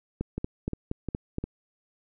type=two click trains; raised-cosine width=3 ms; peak=-18 / -16 dBFS; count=4 / 6; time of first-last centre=0.38-1.44 / 0.21-1.384 s; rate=2.83 / 4.26 Hz; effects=none